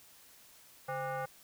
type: tone with frequency modulation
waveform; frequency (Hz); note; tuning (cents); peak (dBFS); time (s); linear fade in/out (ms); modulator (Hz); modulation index
sine; 142.4; C#3; +47; -34; 0.88-1.26; 10; 662; 1.9
effects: white hiss -59 dBFS RMS until 1.43 s